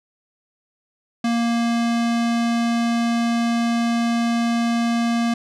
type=tone with low-pass filter; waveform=square; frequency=233.7 Hz; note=A#3; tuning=5 cents sharp; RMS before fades=-20 dBFS; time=1.24-5.34 s; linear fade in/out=5 ms; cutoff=6600 Hz; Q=0.76; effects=none